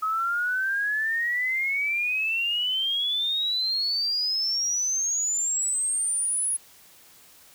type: exponential sweep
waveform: sine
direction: up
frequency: 1268 to 10548 Hz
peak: -23 dBFS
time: 0.02-6.57 s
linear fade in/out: 10 ms
effects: white hiss -53 dBFS RMS until 7.54 s